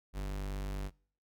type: tone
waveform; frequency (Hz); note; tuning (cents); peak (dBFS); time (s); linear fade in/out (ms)
45% pulse; 49; G1; 0; -35; 0.13-0.91; 50
effects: noise-tail reverb RT60 0.5 s tail -25 dB re dry